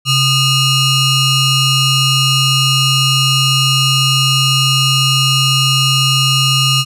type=ring-modulated tone; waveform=sawtooth; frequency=1366 Hz; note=F6; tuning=39 cents flat; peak=-3 dBFS; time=0.05-6.85 s; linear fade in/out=50 ms; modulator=1500 Hz; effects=low-pass 11000 Hz 12 dB/octave